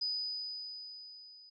sine tone with level ramp, 4978 Hz, D#8, in tune, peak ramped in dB -31 to -54 dBFS, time 0.01-1.5 s, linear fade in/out 10 ms, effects none

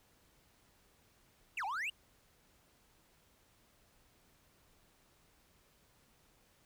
triangle exponential two-way sweep, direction down then up, 2960 to 740 to 2960 Hz, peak -34 dBFS, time 1.57-1.9 s, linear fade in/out 5 ms, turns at 1.65 s, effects pink hiss -69 dBFS RMS until 6.65 s

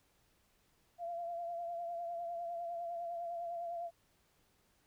sine tone with vibrato, 686 Hz, F5, 31 cents flat, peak -38 dBFS, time 0.98-3.91 s, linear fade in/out 50 ms, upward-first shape triangle, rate 9.9 Hz, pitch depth 42 cents each way, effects pink hiss -73 dBFS RMS until 4.86 s

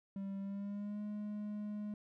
triangle tone with pitch glide, 196 to 208.9 Hz, G3 to G#3, 0 to +10 cents, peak -37 dBFS, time 0.16-1.94 s, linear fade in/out 2 ms, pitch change +110 cents, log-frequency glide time 0.4-1.01 s, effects none

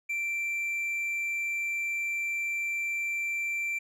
triangle tone, 2349 Hz, D7, in tune, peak -27 dBFS, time 0.09-3.79 s, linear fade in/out 10 ms, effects none

